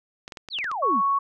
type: clicks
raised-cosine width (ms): 0.2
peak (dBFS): -20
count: 7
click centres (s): 0.279 / 0.322 / 0.372 / 0.487 / 0.587 / 0.643 / 0.715
type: exponential sweep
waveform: sine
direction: down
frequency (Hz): 4699 to 169.4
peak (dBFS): -26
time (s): 0.5-1.02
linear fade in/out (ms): 50
type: tone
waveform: sine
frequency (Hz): 1110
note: C#6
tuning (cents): +2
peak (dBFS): -19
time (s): 0.82-1.19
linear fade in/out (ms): 10
effects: none